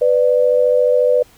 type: tone pair together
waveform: sine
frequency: 497.8 / 592 Hz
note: B4 / D5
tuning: +14 / +14 cents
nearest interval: minor third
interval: 300 cents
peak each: -12 / -15 dBFS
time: 0.01-1.23 s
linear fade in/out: 10 ms
effects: pink hiss -49 dBFS RMS until 1.37 s